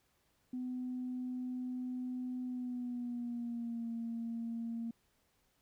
sine tone with pitch glide, 251.7 to 230.8 Hz, B3 to A#3, +33 to -17 cents, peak -36 dBFS, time 0.53-4.91 s, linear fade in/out 5 ms, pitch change -150 cents, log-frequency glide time 2.43-3.89 s, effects tanh soft clip ceiling -32 dBFS + pink hiss -75 dBFS RMS until 5.61 s

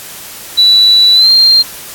sine tone with pitch glide, 3951 to 4186 Hz, B7 to C8, 0 to 0 cents, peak -3 dBFS, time 0.57-1.63 s, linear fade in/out 20 ms, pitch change +100 cents, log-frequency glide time 1.14-1.29 s, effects white hiss -28 dBFS RMS until 1.94 s + AAC 64 kbps

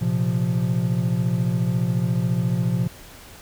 triangle chord, Bb suspended second, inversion none, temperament equal, 116.54 / 130.81 / 174.61 Hz, Bb2 / C3 / F3, 0 / 0 / 0 cents, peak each -22 / -22 / -21 dBFS, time 0.01-2.88 s, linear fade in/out 10 ms, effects pink hiss -44 dBFS RMS until 3.41 s

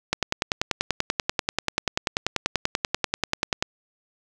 click train, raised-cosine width 0.2 ms, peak -4 dBFS, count 37, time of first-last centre 0.13-3.625 s, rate 10.3 Hz, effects none

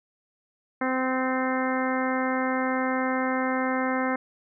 harmonic tone with a mistuned harmonic, 258.9 Hz, C4, 18 cents flat, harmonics 1 / 2 / 3 / 4 / 5 / 6 / 7 / 8, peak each -27 / -30 / -32 / -33 / -34 / -35 / -35 / -36 dBFS, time 0.81-4.16 s, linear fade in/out 5 ms, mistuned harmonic 8, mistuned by +23 cents, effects none

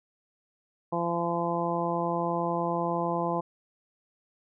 harmonic tone, 170.8 Hz, F3, 38 cents flat, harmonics 1 / 2 / 3 / 4 / 5 / 6, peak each -33 / -33 / -33 / -33 / -33 / -33 dBFS, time 0.92-3.41 s, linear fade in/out 10 ms, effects none

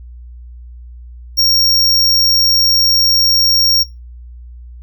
square tone, 5560 Hz, F8, 9 cents flat, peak -9 dBFS, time 1.37-3.84 s, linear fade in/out 20 ms, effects noise-tail reverb RT60 0.2 s tail -19 dB re dry + added 60 Hz sine -31 dBFS peak until 4.82 s

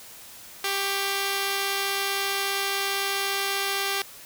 5% pulse tone pair together, 394.7 / 1116.4 Hz, G4 / C#6, +12 / +12 cents, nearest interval octave + tritone, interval 1800 cents, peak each -14 / -22 dBFS, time 0.64-4.02 s, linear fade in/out 2 ms, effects white hiss -45 dBFS RMS until 4.25 s

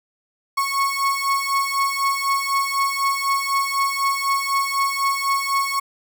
35% pulse beating tone pair, 1099 / 1103 Hz, C#6 / C#6, -15 / -9 cents, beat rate 4 Hz, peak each -21 / -20 dBFS, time 0.57-5.8 s, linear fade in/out 10 ms, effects none

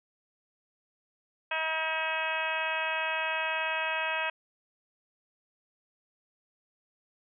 harmonic tone with a mistuned harmonic, 319 Hz, D#4, 43 cents sharp, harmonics 2 / 3 / 4 / 5 / 6 / 7 / 8 / 9 / 10, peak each -37 / -35 / -40 / -35 / -39 / -42 / -33 / -43 / -43 dBFS, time 1.51-4.3 s, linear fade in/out 5 ms, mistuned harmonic 10, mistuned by +31 cents, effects none

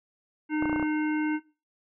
harmonic tone, 305.6 Hz, D#4, 31 cents flat, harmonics 1 / 3 / 5 / 7 / 9, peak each -25 / -37 / -37 / -38 / -44 dBFS, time 0.49-1.4 s, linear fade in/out 50 ms
clicks, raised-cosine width 1 ms, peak -18 dBFS, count 7, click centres 0.625 / 0.656 / 0.696 / 0.729 / 0.761 / 0.797 / 0.827 s
effects noise-tail reverb RT60 0.3 s tail -18 dB re dry

